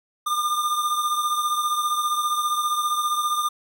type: beating tone pair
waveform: square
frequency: 1202 / 1217 Hz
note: D6 / D#6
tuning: +40 / -39 cents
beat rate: 15 Hz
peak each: -23 / -29 dBFS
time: 0.26-3.49 s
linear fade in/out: 10 ms
effects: none